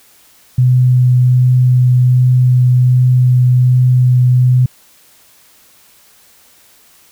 sine tone with vibrato, 125.8 Hz, B2, 32 cents sharp, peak -6 dBFS, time 0.58-4.66 s, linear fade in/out 5 ms, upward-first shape triangle, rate 1.3 Hz, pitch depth 10 cents each way, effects white hiss -47 dBFS RMS until 7.11 s

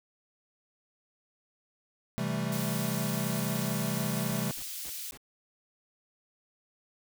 square chord, A minor seventh, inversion first, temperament equal, 130.81 / 164.81 / 196 / 220 Hz, C3 / E3 / G3 / A3, 0 / 0 / 0 / 0 cents, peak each -36 dBFS, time 2.18-4.51 s, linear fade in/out 0 ms
white high-pass noise, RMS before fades -39 dBFS, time 2.52-5.11 s, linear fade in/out 2 ms, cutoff 3000 Hz, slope 12 dB/octave
pink noise bursts, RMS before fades -49 dBFS, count 5, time 4.02-5.175 s, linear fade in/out 5 ms, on 55 ms, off 220 ms
effects none

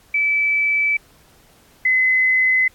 sine tone pair in turn, 2308 / 2034 Hz, D7 / C7, -31 / -50 cents, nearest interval major second, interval 219 cents, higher first, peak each -15 / -13 dBFS, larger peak second, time 0.14-0.97 / 1.85-2.68 s, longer neither, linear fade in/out 5 ms, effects pink hiss -53 dBFS RMS until 2.74 s + AAC 64 kbps

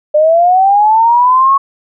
sine linear sweep, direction up, 594 to 1108.7 Hz, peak -5 dBFS, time 0.14-1.58 s, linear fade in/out 10 ms, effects none

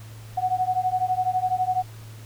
sine beating tone pair, 734 / 746 Hz, F#5 / F#5, -14 / +14 cents, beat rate 12 Hz, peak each -24 dBFS, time 0.37-1.83 s, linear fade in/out 10 ms, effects added 110 Hz sine -39 dBFS peak until 2.25 s + pink hiss -49 dBFS RMS until 2.25 s

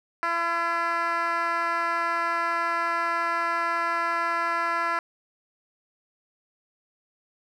10% pulse tone with band-pass filter, 338.2 Hz, E4, 44 cents sharp, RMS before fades -26 dBFS, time 0.23-4.99 s, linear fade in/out 0 ms, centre 1300 Hz, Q 1.7, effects none

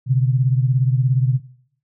sine beating tone pair, 125.9 / 142.9 Hz, B2 / D3, +34 / -47 cents, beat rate 17 Hz, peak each -15 / -19 dBFS, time 0.06-1.4 s, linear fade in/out 50 ms, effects noise-tail reverb RT60 0.7 s tail -21 dB re dry

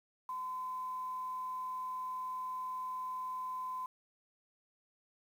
sine tone with quantisation, 1021 Hz, C6, 43 cents flat, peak -37 dBFS, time 0.29-3.86 s, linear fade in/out 2 ms, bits 10, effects none

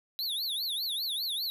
square tone with vibrato, 3905 Hz, B7, 20 cents flat, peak -31 dBFS, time 0.19-1.5 s, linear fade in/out 0 ms, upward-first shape triangle, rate 5 Hz, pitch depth 290 cents each way, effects none

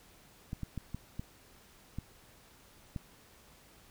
clicks, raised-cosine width 5 ms, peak -25 dBFS, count 7, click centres 0.531 / 0.633 / 0.777 / 0.946 / 1.195 / 1.986 / 2.962 s, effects pink hiss -60 dBFS RMS until 3.9 s

